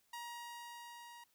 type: tone with level ramp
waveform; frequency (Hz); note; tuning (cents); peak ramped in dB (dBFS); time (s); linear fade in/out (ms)
sawtooth; 948; A#5; +29; -40 to -49; 0.13-1.24; 5
effects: white hiss -75 dBFS RMS until 1.34 s